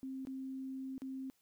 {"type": "tone with dropouts", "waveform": "sine", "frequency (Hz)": 264.7, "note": "C4", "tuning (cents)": 20, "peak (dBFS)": -40, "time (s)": [0.03, 1.3], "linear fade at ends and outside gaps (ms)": 0, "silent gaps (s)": [[0.251, 0.271], [0.98, 1.019]], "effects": ["white hiss -75 dBFS RMS until 1.41 s"]}